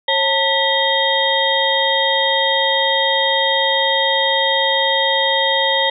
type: tone cluster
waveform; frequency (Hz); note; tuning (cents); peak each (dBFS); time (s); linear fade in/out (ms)
sine; 543 / 899 / 1950 / 3220 / 3711; C#5 / A5 / B6 / G7 / A#7; -36 / +37 / -23 / +46 / -9; -20; 0.08-5.9; 5
effects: none